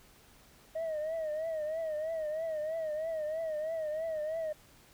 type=tone with vibrato; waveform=sine; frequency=630 Hz; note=D#5; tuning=21 cents sharp; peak=-30 dBFS; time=0.75-4.53 s; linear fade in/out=10 ms; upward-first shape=triangle; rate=3.1 Hz; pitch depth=93 cents each way; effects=tanh soft clip ceiling -31 dBFS + pink hiss -60 dBFS RMS until 4.93 s